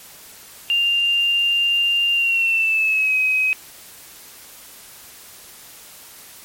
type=tone with pitch glide; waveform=sine; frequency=2794 to 2533 Hz; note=F7 to D#7; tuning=0 to +30 cents; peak=-15 dBFS; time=0.7-3.53 s; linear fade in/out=0 ms; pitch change=-170 cents; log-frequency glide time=2.13-3.15 s; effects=white hiss -42 dBFS RMS until 6.44 s + MP3 64 kbps